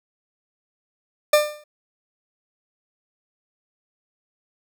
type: tone with exponential decay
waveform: 40% pulse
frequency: 598 Hz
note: D5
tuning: 31 cents sharp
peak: -9 dBFS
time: 1.33-1.64 s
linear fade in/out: 5 ms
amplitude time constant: 66 ms
effects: none